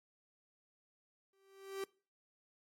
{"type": "tone with exponential growth", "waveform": "45% pulse", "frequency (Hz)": 389.3, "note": "G4", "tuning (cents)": -12, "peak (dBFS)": -36, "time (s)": [1.33, 1.84], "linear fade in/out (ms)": 2, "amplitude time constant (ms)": 110, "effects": ["noise-tail reverb RT60 0.4 s tail -24 dB re dry", "MP3 64 kbps"]}